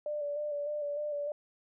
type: tone with vibrato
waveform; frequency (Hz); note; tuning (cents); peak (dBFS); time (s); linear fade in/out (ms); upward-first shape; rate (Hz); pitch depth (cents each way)
sine; 587.3; D5; 0; -32; 0.06-1.32; 2; square; 3.3; 25
effects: none